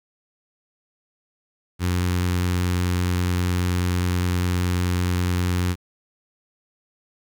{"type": "tone with notch filter", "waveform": "sawtooth", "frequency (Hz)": 89.5, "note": "F2", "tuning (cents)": 43, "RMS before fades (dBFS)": -22, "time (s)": [1.79, 5.76], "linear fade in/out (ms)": 50, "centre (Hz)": 630, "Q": 1.1, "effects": ["9-bit"]}